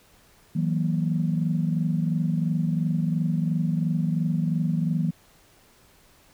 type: tone cluster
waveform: sine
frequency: 162.5 / 185.4 / 236.3 Hz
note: E3 / F#3 / A#3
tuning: -24 / +4 / +24 cents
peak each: -23 / -27 / -29 dBFS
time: 0.55-5.11 s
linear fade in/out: 10 ms
effects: tanh soft clip ceiling -12 dBFS + pink hiss -57 dBFS RMS until 6.33 s